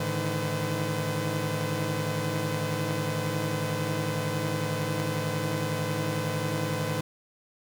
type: tone cluster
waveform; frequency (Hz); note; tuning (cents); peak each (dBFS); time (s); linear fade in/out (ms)
sawtooth; 107.1 / 148.7 / 159.7 / 507; A2 / D3 / D#3 / B4; -46 / +22 / +45 / +45; -29; 0-7.01; 5
effects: none